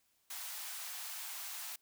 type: high-pass noise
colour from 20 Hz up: white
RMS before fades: -44 dBFS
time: 0.3-1.76 s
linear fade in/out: 5 ms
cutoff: 680 Hz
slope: 48 dB/octave
effects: white hiss -75 dBFS RMS until 1.81 s